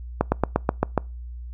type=slowing click train; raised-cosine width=1 ms; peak=-4 dBFS; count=7; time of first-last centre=0.21-0.977 s; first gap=110 ms; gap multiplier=1.06; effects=noise-tail reverb RT60 0.3 s tail -26 dB re dry + added 60 Hz sine -33 dBFS peak until 1.53 s